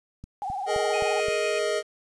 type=click train; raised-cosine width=5 ms; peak=-27 dBFS; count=5; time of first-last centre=0.24-1.284 s; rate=3.83 Hz
type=tone with vibrato; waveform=sine; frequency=784 Hz; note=G5; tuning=in tune; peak=-28 dBFS; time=0.42-1.2 s; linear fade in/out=0 ms; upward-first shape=triangle; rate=19 Hz; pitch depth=130 cents each way
type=chord; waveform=square; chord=Ab suspended second; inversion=none; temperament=equal with one note detuned; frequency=418.2 / 466.2 / 622.3 Hz; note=Ab4 / Bb4 / Eb5; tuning=+12 / 0 / 0 cents; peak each=-29 / -31 / -28 dBFS; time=0.66-1.83 s; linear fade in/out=50 ms
type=tone with tremolo; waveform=triangle; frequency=2489 Hz; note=D#7; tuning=in tune; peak=-29 dBFS; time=0.93-1.59 s; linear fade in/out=10 ms; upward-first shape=triangle; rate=8 Hz; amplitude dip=60%
effects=resampled to 22050 Hz + 9-bit